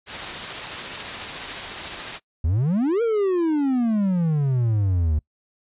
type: noise with tremolo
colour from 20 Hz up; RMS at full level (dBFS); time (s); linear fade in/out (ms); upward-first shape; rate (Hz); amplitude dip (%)
white; -28; 0.06-2.2; 50; triangle; 14; 25
type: exponential two-way sweep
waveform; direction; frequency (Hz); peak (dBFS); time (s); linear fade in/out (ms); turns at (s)
triangle; up then down; 73.5 to 476.5 to 73.5; -16; 2.44-5.19; 5; 3.02
effects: noise-tail reverb RT60 0.1 s tail -25 dB re dry + resampled to 8000 Hz